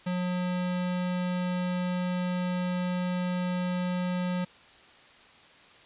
square tone, 180.1 Hz, F#3, 46 cents flat, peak -28 dBFS, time 0.06-4.45 s, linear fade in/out 10 ms, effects white hiss -54 dBFS RMS until 5.85 s + resampled to 8000 Hz

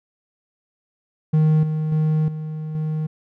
triangle tone with level steps, 155.56 Hz, D#3, in tune, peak -11 / -18 / -14 / -24 / -19 dBFS, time 1.33-3.07 s, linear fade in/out 10 ms, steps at 1.63 / 1.92 / 2.28 / 2.75 s, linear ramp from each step 2 ms, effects none

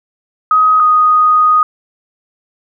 sine tone pair in turn, 1260 / 1243.4 Hz, D#6 / D#6, +21 / -2 cents, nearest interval unison, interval 23 cents, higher first, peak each -6 dBFS, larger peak neither, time 0.51-0.8 / 0.8-1.63 s, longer second, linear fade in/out 2 ms, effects none

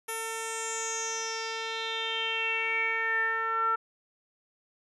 10% pulse tone with low-pass filter sweep, 450 Hz, A4, 39 cents sharp, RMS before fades -31 dBFS, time 0.08-3.76 s, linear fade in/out 10 ms, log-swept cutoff 11000 to 1300 Hz, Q 7, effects none

